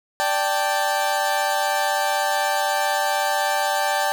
30% pulse chord, D suspended fourth, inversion none, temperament equal, 587.3 / 784 / 880 Hz, D5 / G5 / A5, 0 / 0 / 0 cents, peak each -23 / -20 / -22 dBFS, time 0.2-4.12 s, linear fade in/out 0 ms, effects none

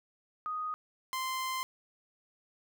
sine / sawtooth tone pair in turn, 1244.5 / 1041.1 Hz, D#6 / C6, 0 / -9 cents, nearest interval minor third, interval 309 cents, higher first, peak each -33 / -29 dBFS, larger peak second, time 0.46-0.74 / 1.13-1.63 s, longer second, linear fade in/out 0 ms, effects none

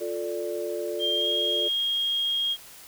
sine chord, D minor, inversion first, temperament just, 352.4 / 440.5 / 587.3 Hz, F4 / A4 / D5, +16 / +2 / 0 cents, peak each -32 dBFS, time 0-1.69 s, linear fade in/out 20 ms
sine tone with pitch glide, 3192 to 3253 Hz, G7 to G#7, +31 to -37 cents, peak -23 dBFS, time 0.99-2.57 s, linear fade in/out 50 ms, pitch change +32 cents, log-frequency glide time 1.15-1.28 s
effects tanh soft clip ceiling -13 dBFS + white hiss -47 dBFS RMS until 2.87 s

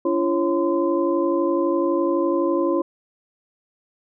sine tone cluster, 288.9 / 340.8 / 546 / 1027 Hz, D4 / F4 / C#5 / C6, -28 / -42 / -26 / -33 cents, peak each -25 / -20 / -24 / -28 dBFS, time 0.05-2.82 s, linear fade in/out 5 ms, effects none

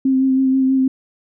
sine tone with vibrato, 264.1 Hz, C4, 16 cents sharp, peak -12 dBFS, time 0.05-0.88 s, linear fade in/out 5 ms, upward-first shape sine, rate 6.2 Hz, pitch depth 19 cents each way, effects none

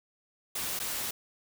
white noise with dropouts, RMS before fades -34 dBFS, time 0.55-1.11 s, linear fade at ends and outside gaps 5 ms, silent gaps 0.792-0.799 s, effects none

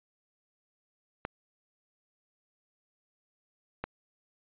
clicks, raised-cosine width 0.5 ms, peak -18 dBFS, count 2, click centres 1.251 / 3.84 s, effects resampled to 8000 Hz

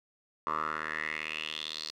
10% pulse tone with band-pass filter sweep, 77.7 Hz, D#2, 2 cents flat, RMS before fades -36 dBFS, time 0.47-1.91 s, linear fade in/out 0 ms, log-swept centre 1100 to 4600 Hz, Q 5.4, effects none

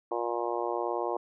harmonic tone, 118.6 Hz, A#2, 30 cents sharp, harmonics 3 / 4 / 5 / 6 / 7 / 8 / 9, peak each -34 / -35 / -36 / -37 / -37 / -38 / -39 dBFS, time 0.11-1.17 s, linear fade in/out 5 ms, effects none

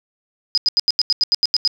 sine tone bursts, 4978 Hz, D#8, in tune, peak -12 dBFS, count 11, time 0.55-1.676 s, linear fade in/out 0 ms, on 26 ms, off 84 ms, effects none

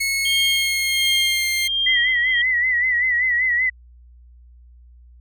sawtooth tone with pitch glide, 2186 to 2112 Hz, C#7 to C7, -25 to +16 cents, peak -16 dBFS, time 0-1.68 s, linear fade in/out 10 ms, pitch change -59 cents, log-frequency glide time 0.31-1.48 s
sine tone with tremolo, 3200 Hz, G7, 35 cents sharp, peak -17 dBFS, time 0.25-2.42 s, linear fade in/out 5 ms, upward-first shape sine, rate 1.4 Hz, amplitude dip 80%
sine tone with vibrato, 1975.5 Hz, B6, in tune, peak -16 dBFS, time 1.86-3.7 s, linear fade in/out 10 ms, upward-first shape sine, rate 5.2 Hz, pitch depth 71 cents each way
effects added 60 Hz sine -44 dBFS peak until 5.2 s

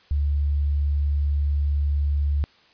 sine tone, 72.2 Hz, D2, 29 cents flat, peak -19 dBFS, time 0.11-2.44 s, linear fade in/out 0 ms, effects white hiss -56 dBFS RMS until 2.73 s + resampled to 11025 Hz

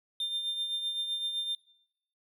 triangle tone with tremolo, 3600 Hz, A7, 39 cents sharp, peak -27 dBFS, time 0.2-1.55 s, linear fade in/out 2 ms, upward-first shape triangle, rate 7.8 Hz, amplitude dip 55%, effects noise-tail reverb RT60 0.8 s tail -20 dB re dry

